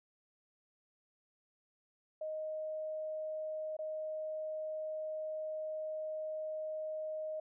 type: tone with dropouts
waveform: sine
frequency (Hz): 623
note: D#5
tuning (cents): +2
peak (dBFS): -37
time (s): 2.21-7.4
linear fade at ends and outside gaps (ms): 5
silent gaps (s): 3.768-3.789
effects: none